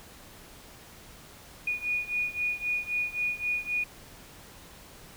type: beating tone pair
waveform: sine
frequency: 2454 / 2457.8 Hz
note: D#7 / D#7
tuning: -25 / -22 cents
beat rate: 3.8 Hz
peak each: -30 / -32 dBFS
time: 1.67-3.84 s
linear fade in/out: 5 ms
effects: pink hiss -50 dBFS RMS until 5.16 s